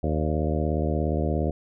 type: harmonic tone with a mistuned harmonic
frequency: 77.1 Hz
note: D#2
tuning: 15 cents flat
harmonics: 1 / 2 / 3 / 4 / 5 / 6 / 7 / 8 / 9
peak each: -26 / -29 / -31 / -32 / -33 / -34 / -34 / -35 / -36 dBFS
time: 0.03-1.51 s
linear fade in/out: 5 ms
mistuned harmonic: 8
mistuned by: -50 cents
effects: none